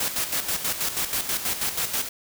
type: noise with tremolo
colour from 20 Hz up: white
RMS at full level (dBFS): -25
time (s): 0-2.09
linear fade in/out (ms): 5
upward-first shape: square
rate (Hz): 6.2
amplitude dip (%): 60
effects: none